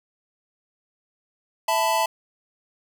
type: chord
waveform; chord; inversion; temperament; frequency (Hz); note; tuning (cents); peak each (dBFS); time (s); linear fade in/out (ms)
square; E suspended fourth; none; equal with one note detuned; 659.3 / 880 / 998.7; E5 / A5 / B5; 0 / 0 / +19; -26 / -23 / -26; 1.68-2.06; 5
effects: none